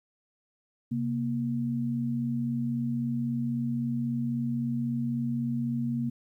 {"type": "tone pair together", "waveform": "sine", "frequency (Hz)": [131.84, 235.6], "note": ["C3", "A#3"], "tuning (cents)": [14, 19], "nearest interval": "minor seventh", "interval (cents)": 1005, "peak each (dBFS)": [-32, -28], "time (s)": [0.91, 6.1], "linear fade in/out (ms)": 10, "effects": ["11-bit"]}